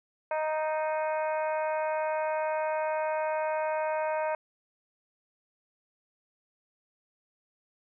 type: harmonic tone with a mistuned harmonic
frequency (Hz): 311.1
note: D#4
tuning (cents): 0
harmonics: 2 / 3 / 4 / 5 / 6 / 7 / 8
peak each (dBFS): -29 / -32 / -43 / -40 / -48 / -45 / -46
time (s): 0.31-4.35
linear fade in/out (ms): 2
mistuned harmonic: 6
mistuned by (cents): -23
effects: none